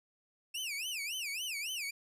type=tone with vibrato; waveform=sawtooth; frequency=2610 Hz; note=E7; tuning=18 cents flat; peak=-33 dBFS; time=0.54-1.91 s; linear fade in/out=10 ms; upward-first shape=sine; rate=3.6 Hz; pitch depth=280 cents each way; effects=resampled to 32000 Hz